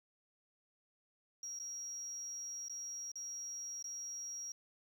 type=tone with dropouts; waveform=triangle; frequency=5660 Hz; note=F8; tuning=22 cents sharp; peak=-39 dBFS; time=1.43-4.52 s; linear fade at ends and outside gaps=2 ms; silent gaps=1.59-1.598 / 2.684-2.696 / 3.117-3.156 / 3.826-3.842 s; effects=tanh soft clip ceiling -39 dBFS + 11-bit